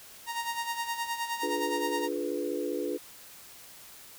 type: tone with tremolo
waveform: sawtooth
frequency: 932.3 Hz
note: A#5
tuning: in tune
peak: -25 dBFS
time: 0.26-2.09 s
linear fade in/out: 50 ms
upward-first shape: sine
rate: 9.6 Hz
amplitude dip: 65%
type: chord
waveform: sine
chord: D diminished seventh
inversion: none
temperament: equal with one note detuned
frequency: 293.7 / 349.2 / 423.8 / 493.9 Hz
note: D4 / F4 / Ab4 / Cb5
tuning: 0 / 0 / +35 / 0 cents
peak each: -35 dBFS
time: 1.42-2.98 s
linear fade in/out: 20 ms
effects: white hiss -50 dBFS RMS until 4.18 s